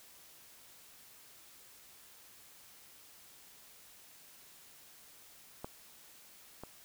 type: clicks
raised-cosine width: 1 ms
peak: -26 / -30 dBFS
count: 2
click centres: 5.645 / 6.636 s
effects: white hiss -58 dBFS RMS until 6.84 s